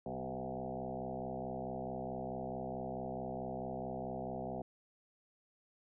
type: tone with frequency modulation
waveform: sine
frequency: 444.1 Hz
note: A4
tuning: 16 cents sharp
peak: -38 dBFS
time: 0.06-4.62 s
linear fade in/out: 2 ms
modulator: 64.6 Hz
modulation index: 5
effects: none